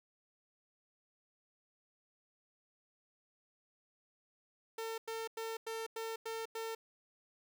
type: tone bursts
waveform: sawtooth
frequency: 450 Hz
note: A4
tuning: 39 cents sharp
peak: -35 dBFS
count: 7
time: 4.78-6.75 s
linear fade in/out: 5 ms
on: 200 ms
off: 95 ms
effects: none